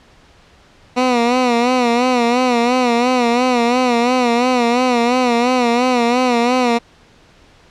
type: tone with vibrato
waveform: 15% pulse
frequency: 244.6 Hz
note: B3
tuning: 16 cents flat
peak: -6 dBFS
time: 0.96-6.79 s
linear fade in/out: 20 ms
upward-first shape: sine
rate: 2.9 Hz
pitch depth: 80 cents each way
effects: pink hiss -48 dBFS RMS until 7.7 s + low-pass 5000 Hz 12 dB/octave